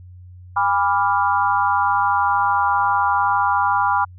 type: chord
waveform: sine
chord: G# diminished seventh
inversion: none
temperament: equal with one note detuned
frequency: 812.6 / 987.8 / 1174.7 / 1396.9 Hz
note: G#5 / B5 / D6 / F6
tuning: -38 / 0 / 0 / 0 cents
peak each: -20 / -19 / -22 / -23 dBFS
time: 0.56-4.05 s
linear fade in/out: 10 ms
effects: added 90 Hz sine -38 dBFS peak until 4.18 s